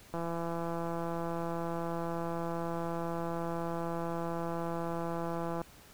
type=click train; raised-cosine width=1 ms; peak=-23 dBFS; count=921; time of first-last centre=0.14-5.616 s; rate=168 Hz; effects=pink hiss -56 dBFS RMS until 5.93 s